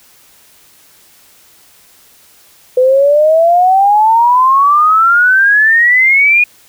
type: exponential sweep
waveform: sine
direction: up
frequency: 500 to 2468 Hz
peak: -5 dBFS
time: 2.77-6.44 s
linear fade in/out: 5 ms
effects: white hiss -45 dBFS RMS until 6.68 s